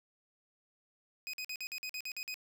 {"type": "tone bursts", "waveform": "25% pulse", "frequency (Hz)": 2505, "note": "D#7", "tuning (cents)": 11, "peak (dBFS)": -34, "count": 10, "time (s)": [1.27, 2.342], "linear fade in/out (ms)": 0, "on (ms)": 64, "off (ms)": 48, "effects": []}